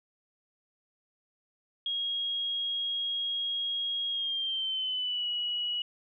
sine tone with pitch glide, 3280 to 2922 Hz, G#7 to F#7, -22 to -22 cents, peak -29 dBFS, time 1.86-5.82 s, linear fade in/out 2 ms, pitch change -200 cents, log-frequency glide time 4.1-5.28 s, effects none

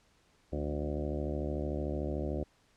harmonic tone with a mistuned harmonic, 73.42 Hz, D2, in tune, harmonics 1 / 2 / 3 / 4 / 5 / 6 / 7 / 8 / 9 / 10, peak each -36 / -41 / -42 / -40 / -40 / -52 / -42 / -42 / -49 / -53 dBFS, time 0.52-2.44 s, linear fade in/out 10 ms, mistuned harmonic 2, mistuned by +84 cents, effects pink hiss -68 dBFS RMS until 2.76 s + low-pass 8000 Hz 12 dB/octave

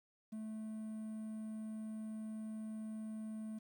triangle tone with quantisation, 217.9 Hz, A3, 17 cents flat, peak -40 dBFS, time 0.32-3.59 s, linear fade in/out 10 ms, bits 11, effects none

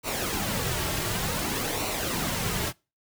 pink noise with flanger, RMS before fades -29 dBFS, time 0.03-2.73 s, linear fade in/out 50 ms, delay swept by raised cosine 0.59 to 4.09 ms, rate 0.55 Hz, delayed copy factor -0.55, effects noise-tail reverb RT60 0.3 s tail -25 dB re dry

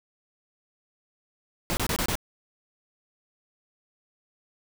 pink noise bursts, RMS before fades -27 dBFS, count 5, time 1.7-2.154 s, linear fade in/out 0 ms, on 70 ms, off 26 ms, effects none

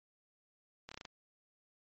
slowing click train, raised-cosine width 0.2 ms, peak -28 dBFS, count 6, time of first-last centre 0.89-1.052 s, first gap 25 ms, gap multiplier 1.13, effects low-pass 7000 Hz 12 dB/octave + MP3 32 kbps

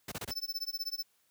pink noise bursts, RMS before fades -38 dBFS, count 4, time 0.08-0.313 s, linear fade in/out 5 ms, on 38 ms, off 27 ms
square tone with tremolo, 5280 Hz, E8, 2 cents sharp, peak -32 dBFS, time 0.3-1.04 s, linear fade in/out 20 ms, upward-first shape sine, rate 16 Hz, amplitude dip 100%
effects white hiss -72 dBFS RMS until 1.3 s + high-pass 80 Hz 12 dB/octave

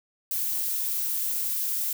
violet noise, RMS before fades -28 dBFS, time 0.31-1.93 s, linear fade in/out 2 ms, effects none

